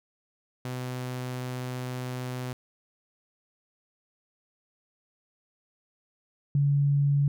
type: tone pair in turn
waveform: sawtooth / sine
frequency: 126.4 / 142.14 Hz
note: B2 / C#3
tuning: +41 / +44 cents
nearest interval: major second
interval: 203 cents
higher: second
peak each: -28 / -20 dBFS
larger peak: second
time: 0.65-2.53 / 6.55-7.28 s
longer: first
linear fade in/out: 2 ms
effects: none